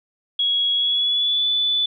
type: tone with pitch glide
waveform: sine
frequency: 3328 to 3481 Hz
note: G#7 to A7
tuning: +3 to -19 cents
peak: -17 dBFS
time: 0.39-1.86 s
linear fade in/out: 5 ms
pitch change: +78 cents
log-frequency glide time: 0.74-1.47 s
effects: none